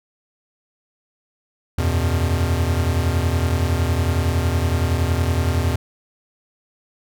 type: chord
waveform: square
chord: E suspended second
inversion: none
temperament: equal with one note detuned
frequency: 82.41 / 93.2 / 123.47 Hz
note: E2 / F#2 / B2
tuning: 0 / +13 / 0 cents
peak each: -20 / -24 / -25 dBFS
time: 1.78-5.76 s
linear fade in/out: 5 ms
effects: none